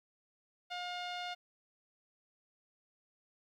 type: tone with low-pass filter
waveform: sawtooth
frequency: 713 Hz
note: F5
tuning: 36 cents sharp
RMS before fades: -41 dBFS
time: 0.7-1.35 s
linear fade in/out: 20 ms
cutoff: 3700 Hz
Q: 2.5
effects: 12-bit